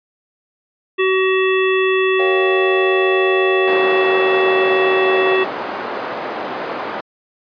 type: harmonic tone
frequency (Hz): 378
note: F#4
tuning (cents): +37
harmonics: 1 / 3 / 5 / 7 / 9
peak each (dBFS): -14 / -23 / -22 / -22 / -29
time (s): 0.98-5.45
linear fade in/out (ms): 20
type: chord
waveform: triangle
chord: G half-diminished seventh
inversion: first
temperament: equal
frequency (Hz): 466.2 / 554.4 / 698.5 / 784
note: Bb4 / Db5 / F5 / G5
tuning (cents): 0 / 0 / 0 / 0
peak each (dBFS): -26 / -23 / -24 / -26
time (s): 2.19-5.36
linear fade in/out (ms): 5
type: band-pass noise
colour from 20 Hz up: white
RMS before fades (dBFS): -25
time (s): 3.67-7.01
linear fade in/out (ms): 10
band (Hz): 320 to 1000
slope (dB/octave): 12
effects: resampled to 11025 Hz